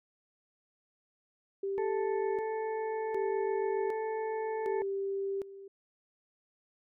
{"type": "tone with tremolo", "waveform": "sine", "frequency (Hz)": 392.8, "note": "G4", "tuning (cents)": 4, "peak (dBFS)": -31, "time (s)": [1.63, 5.68], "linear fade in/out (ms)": 5, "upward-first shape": "square", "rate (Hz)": 0.66, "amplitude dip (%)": 80}
{"type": "harmonic tone", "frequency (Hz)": 440, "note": "A4", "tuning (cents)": 0, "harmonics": [1, 2, 4, 5], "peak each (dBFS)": [-33, -38, -48, -52], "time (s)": [1.78, 4.82], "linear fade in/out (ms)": 0}
{"effects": []}